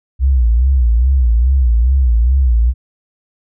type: tone with vibrato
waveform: sine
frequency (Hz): 61.74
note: B1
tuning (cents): 0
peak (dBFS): -8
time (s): 0.19-2.74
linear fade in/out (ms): 50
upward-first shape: sine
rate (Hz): 2.4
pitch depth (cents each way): 160
effects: none